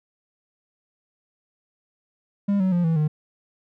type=tone with pitch steps; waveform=triangle; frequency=201.1 / 187.63 / 175.07 / 163.34 / 152.41 Hz; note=G3 / F#3 / F3 / E3 / D#3; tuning=+44 / +24 / +5 / -16 / -35 cents; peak=-16 dBFS; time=2.48-3.08 s; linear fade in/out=10 ms; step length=120 ms; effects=none